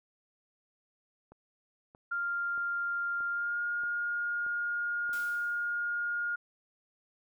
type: click train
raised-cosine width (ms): 1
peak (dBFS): -39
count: 7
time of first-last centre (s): 1.32-5.094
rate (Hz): 1.59
type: tone with pitch glide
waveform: sine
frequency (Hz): 1396.9 to 1422.1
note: F6 to F6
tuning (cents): 0 to +31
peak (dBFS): -30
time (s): 2.11-6.36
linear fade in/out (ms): 10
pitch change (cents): +31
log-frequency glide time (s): 3.3-3.6
type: noise with exponential decay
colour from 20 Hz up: white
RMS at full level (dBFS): -46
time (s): 5.13-5.92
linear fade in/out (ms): 1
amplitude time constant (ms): 170
effects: none